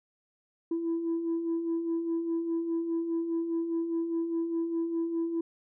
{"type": "beating tone pair", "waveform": "sine", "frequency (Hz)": [328.5, 333.4], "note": ["E4", "E4"], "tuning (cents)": [-6, 20], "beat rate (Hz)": 4.9, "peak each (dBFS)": [-36, -27], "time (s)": [0.71, 5.41], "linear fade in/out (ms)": 5, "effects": ["tanh soft clip ceiling -24 dBFS"]}